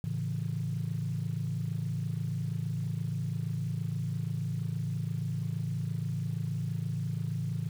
sine chord, A major, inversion none, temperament equal, 110 / 138.59 / 164.81 Hz, A2 / C#3 / E3, 0 / 0 / 0 cents, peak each -34 dBFS, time 0.04-7.69 s, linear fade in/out 0 ms, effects tanh soft clip ceiling -23 dBFS + 9-bit

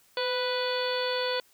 harmonic tone with a mistuned harmonic, 493.9 Hz, B4, in tune, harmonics 1 / 2 / 3 / 4 / 5 / 6 / 7 / 8 / 9, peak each -29 / -35 / -36 / -41 / -40 / -41 / -36 / -47 / -36 dBFS, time 0.17-1.4 s, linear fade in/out 2 ms, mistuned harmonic 1, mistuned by +36 cents, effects white hiss -62 dBFS RMS until 1.53 s

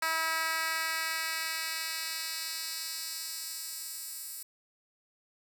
10% pulse tone with high-pass filter sweep, 322.9 Hz, E4, 36 cents flat, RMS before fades -35 dBFS, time 0.02-4.43 s, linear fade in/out 5 ms, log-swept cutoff 1200 to 9300 Hz, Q 0.95, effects none

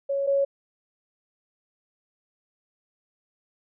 sine tone pair in turn, 555 / 555 Hz, C#5 / C#5, +2 / +2 cents, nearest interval unison, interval 0 cents, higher neither, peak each -23 / -19 dBFS, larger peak second, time 0.09-0.27 / 0.27-0.45 s, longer neither, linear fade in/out 10 ms, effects none

